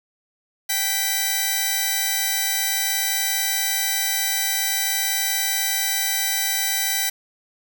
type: tone pair together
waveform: 5% pulse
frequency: 778.1 / 1975.5 Hz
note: G5 / B6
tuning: -13 / 0 cents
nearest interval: octave + major third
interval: 1613 cents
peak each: -14 / -11 dBFS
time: 0.69-7.1 s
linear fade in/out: 10 ms
effects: none